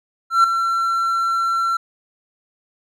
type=tone with ADSR envelope; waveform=triangle; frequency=1354 Hz; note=E6; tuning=46 cents sharp; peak=-6 dBFS; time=0.3-1.77 s; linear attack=140 ms; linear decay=4 ms; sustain=-9 dB; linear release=6 ms; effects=none